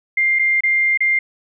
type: tone with dropouts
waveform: sine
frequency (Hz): 2100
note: C7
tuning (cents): +6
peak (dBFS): -13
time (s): 0.17-1.19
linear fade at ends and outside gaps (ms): 5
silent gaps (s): 0.389-0.393 / 0.607-0.635 / 0.975-1.005
effects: none